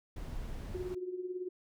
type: noise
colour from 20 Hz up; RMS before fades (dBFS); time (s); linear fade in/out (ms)
brown; -41; 0.16-0.95; 5
type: tone with tremolo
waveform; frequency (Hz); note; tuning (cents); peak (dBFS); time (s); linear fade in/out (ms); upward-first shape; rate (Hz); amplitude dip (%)
sine; 364.4; F#4; -26; -33; 0.74-1.49; 10; triangle; 18; 75
effects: none